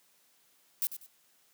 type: noise with echo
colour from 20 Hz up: violet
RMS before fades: -30 dBFS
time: 0.82-0.87 s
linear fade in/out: 0 ms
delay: 96 ms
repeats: 2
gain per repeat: -11 dB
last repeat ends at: 1.062 s
effects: white hiss -67 dBFS RMS until 1.53 s + high-pass 150 Hz 12 dB/octave